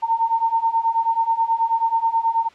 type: beating tone pair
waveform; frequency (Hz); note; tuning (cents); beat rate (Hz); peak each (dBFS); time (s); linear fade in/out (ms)
sine; 905 / 914.3; A5 / A#5; +48 / -34; 9.3; -21 / -19; 0.02-2.49; 20
effects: white hiss -49 dBFS RMS until 2.54 s + low-pass 3000 Hz 12 dB/octave